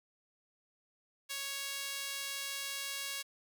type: tone with high-pass filter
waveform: sawtooth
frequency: 554.4 Hz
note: C#5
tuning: in tune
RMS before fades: -40 dBFS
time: 1.29-3.23 s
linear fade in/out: 20 ms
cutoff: 2600 Hz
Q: 0.76
effects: none